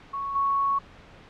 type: tone with level steps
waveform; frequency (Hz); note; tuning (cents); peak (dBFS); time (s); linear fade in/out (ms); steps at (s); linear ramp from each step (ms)
sine; 1108.7; C#6; 0; -28 / -21; 0.13-0.79; 10; 0.35; 10
effects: pink hiss -49 dBFS RMS until 1.29 s + low-pass 3000 Hz 12 dB/octave